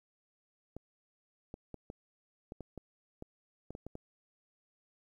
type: clicks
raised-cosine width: 2 ms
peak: -30 dBFS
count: 12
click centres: 0.766 / 1.541 / 1.743 / 1.901 / 2.521 / 2.607 / 2.777 / 3.224 / 3.706 / 3.751 / 3.866 / 3.954 s
effects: 11-bit